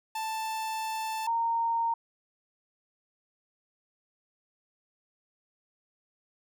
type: tone pair in turn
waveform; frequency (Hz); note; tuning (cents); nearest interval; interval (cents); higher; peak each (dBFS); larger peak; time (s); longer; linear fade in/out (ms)
45% pulse / sine; 882 / 922.8; A5 / A#5; +4 / -18; minor second; 78; second; -31 / -25; second; 0.15-1.27 / 1.27-1.94; first; 5
effects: none